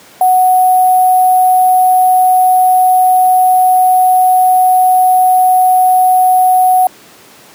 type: tone with sample-and-hold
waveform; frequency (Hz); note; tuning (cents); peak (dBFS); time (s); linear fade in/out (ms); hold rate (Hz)
sine; 740; F#5; 0; -5; 0.21-6.87; 2; 11025
effects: pink hiss -39 dBFS RMS until 7.54 s + high-pass 200 Hz 12 dB/octave